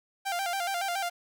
sawtooth tone with vibrato, 740 Hz, F#5, in tune, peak -25 dBFS, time 0.25-1.1 s, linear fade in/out 20 ms, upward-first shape square, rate 7.1 Hz, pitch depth 100 cents each way, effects none

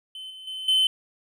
triangle tone with level steps, 3058 Hz, G7, 44 cents flat, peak -34 / -38 / -30 / -16 dBFS, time 0.15-0.87 s, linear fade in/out 2 ms, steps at 0.3 / 0.47 / 0.68 s, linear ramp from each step 5 ms, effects none

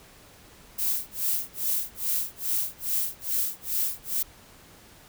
violet noise with tremolo, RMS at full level -25 dBFS, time 0.78-4.23 s, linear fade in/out 10 ms, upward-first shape sine, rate 2.4 Hz, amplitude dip 100%, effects pink hiss -52 dBFS RMS until 5.08 s

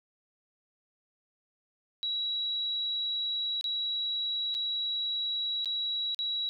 sine tone with dropouts, 3890 Hz, B7, 27 cents flat, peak -29 dBFS, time 2.03-6.49 s, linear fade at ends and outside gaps 0 ms, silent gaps 3.611-3.642 / 4.543-4.549 / 5.646-5.657 / 6.146-6.19 s, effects none

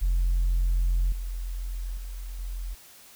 sine tone with level steps, 43.65 Hz, F1, in tune, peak -19 / -29 / -33 / -30 dBFS, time 0.01-2.75 s, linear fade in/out 20 ms, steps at 1.12 / 1.97 / 2.39 s, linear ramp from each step 2 ms, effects tanh soft clip ceiling -18 dBFS + white hiss -51 dBFS RMS until 3.15 s

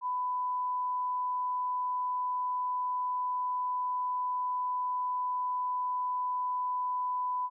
sine tone, 998 Hz, B5, 18 cents sharp, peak -29 dBFS, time 0.01-7.5 s, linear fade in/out 50 ms, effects none

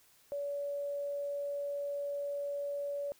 sine tone, 570 Hz, C#5, 48 cents sharp, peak -34 dBFS, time 0.32-3.12 s, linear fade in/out 0 ms, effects white hiss -65 dBFS RMS until 3.19 s

